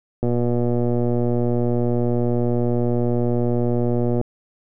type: click train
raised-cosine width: 2 ms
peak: -9 dBFS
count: 479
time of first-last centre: 0.23-4.213 s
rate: 120 Hz
effects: none